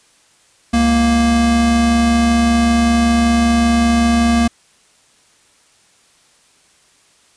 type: tone pair together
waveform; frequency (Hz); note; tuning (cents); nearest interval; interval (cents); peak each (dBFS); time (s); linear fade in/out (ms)
square; 69.36 / 233.3; C#2 / A#3; +2 / +2; octave + major sixth; 2100; -20 / -12; 0.73-4.48; 10
effects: white hiss -53 dBFS RMS until 7.36 s + resampled to 22050 Hz